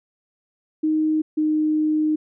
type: tone pair in turn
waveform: sine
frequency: 311.1 / 307.9 Hz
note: D#4 / D#4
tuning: 0 / -18 cents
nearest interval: unison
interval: 18 cents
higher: first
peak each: -17 dBFS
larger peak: neither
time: 0.83-1.22 / 1.37-2.16 s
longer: second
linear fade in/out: 10 ms
effects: none